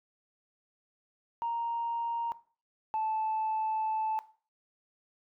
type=tone pair in turn; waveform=sine; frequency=932.3 / 874.2 Hz; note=A#5 / A5; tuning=0 / -11 cents; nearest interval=minor second; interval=111 cents; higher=first; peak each=-29 / -27 dBFS; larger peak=second; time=1.42-2.32 / 2.94-4.19 s; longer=second; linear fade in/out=0 ms; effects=noise-tail reverb RT60 0.4 s tail -17 dB re dry + tanh soft clip ceiling -25 dBFS